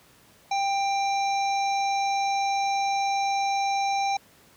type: harmonic tone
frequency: 791 Hz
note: G5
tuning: 15 cents sharp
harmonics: 1 / 3 / 5 / 7 / 8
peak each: -23 / -33 / -37 / -40 / -41 dBFS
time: 0.51-4.17 s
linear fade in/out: 5 ms
effects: pink hiss -56 dBFS RMS until 4.56 s + high-pass 80 Hz 12 dB/octave